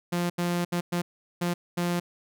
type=tone bursts at uneven times; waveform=sawtooth; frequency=174.61 Hz; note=F3; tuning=in tune; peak=-21 dBFS; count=6; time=0.12-0.3 / 0.38-0.65 / 0.72-0.81 / 0.92-1.02 / 1.41-1.54 / 1.77-2 s; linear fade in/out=10 ms; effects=none